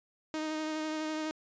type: tone with vibrato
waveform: sawtooth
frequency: 311.1 Hz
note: D#4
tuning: in tune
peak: -29 dBFS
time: 0.34-1.31 s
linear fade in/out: 0 ms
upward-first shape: sine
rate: 12 Hz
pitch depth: 16 cents each way
effects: resampled to 16000 Hz